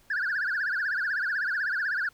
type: tone with vibrato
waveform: sine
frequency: 1583 Hz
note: G6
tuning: 17 cents sharp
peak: -24 dBFS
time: 0.1-2.09 s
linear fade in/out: 5 ms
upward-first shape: triangle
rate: 16 Hz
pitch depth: 220 cents each way
effects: tanh soft clip ceiling -23 dBFS + pink hiss -61 dBFS RMS until 2.13 s